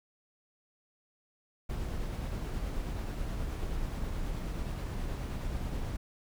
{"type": "noise with tremolo", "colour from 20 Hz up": "brown", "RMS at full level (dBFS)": -34, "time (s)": [1.69, 5.97], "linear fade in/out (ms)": 10, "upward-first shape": "triangle", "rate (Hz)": 9.4, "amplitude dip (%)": 25, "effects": []}